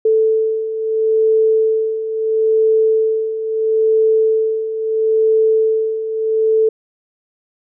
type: beating tone pair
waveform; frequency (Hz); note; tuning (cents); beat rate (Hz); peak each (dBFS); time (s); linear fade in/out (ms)
sine; 440 / 440.75; A4 / A4; 0 / +3; 0.75; -19 / -13; 0.05-6.69; 5
effects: none